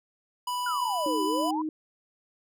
square tone with pitch glide, 987.8 to 994.7 Hz, B5 to B5, 0 to +12 cents, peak -29 dBFS, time 0.47-1.51 s, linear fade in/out 5 ms, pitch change +12 cents, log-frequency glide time 0.83-1.27 s
sine exponential two-way sweep, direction down then up, 1479 to 368.8 to 1026 Hz, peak -29 dBFS, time 0.66-1.62 s, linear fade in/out 5 ms, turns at 1.24 s
sine tone, 311.1 Hz, D#4, in tune, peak -28 dBFS, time 1.06-1.69 s, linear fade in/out 2 ms
effects none

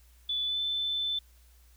sine tone with pitch glide, 3471 to 3524 Hz, A7 to A7, -24 to +2 cents, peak -28 dBFS, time 0.29-1.19 s, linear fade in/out 5 ms, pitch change +26 cents, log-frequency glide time 0.45-0.59 s, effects added 60 Hz sine -56 dBFS peak until 1.76 s + white hiss -65 dBFS RMS until 1.76 s

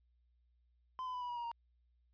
triangle tone with pitch steps, 1026 / 1010.1 / 994.5 / 979.1 / 964 / 949 / 934.3 Hz, C6 / B5 / B5 / B5 / B5 / A#5 / A#5, -34 / +39 / +12 / -15 / -42 / +31 / +4 cents, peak -37 dBFS, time 0.99-1.515 s, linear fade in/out 0 ms, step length 75 ms, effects added 60 Hz sine -70 dBFS peak until 2.13 s + resampled to 11025 Hz

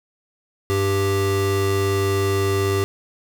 square tone pair together, 98 / 392.5 Hz, G2 / G4, 0 / +2 cents, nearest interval 2 octaves, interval 2402 cents, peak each -22 / -21 dBFS, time 0.7-2.84 s, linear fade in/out 0 ms, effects none

